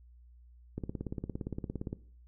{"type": "click train", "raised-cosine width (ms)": 3, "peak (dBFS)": -23, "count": 21, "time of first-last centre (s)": [0.78, 1.929], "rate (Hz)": 17.4, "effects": ["noise-tail reverb RT60 0.5 s tail -18 dB re dry", "added 60 Hz sine -54 dBFS peak until 2.27 s"]}